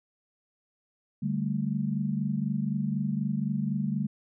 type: chord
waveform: sine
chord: D suspended fourth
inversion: none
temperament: equal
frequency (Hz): 146.83 / 196 / 220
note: D3 / G3 / A3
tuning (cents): 0 / 0 / 0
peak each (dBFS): -31 / -30 / -31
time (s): 1.22-4.07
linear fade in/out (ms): 10
effects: none